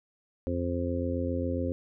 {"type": "harmonic tone", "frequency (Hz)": 87.31, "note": "F2", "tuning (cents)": 0, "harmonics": [1, 2, 3, 4, 5, 6], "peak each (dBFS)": [-32, -42, -32, -38, -39, -34], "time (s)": [0.47, 1.72], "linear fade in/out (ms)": 0, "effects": []}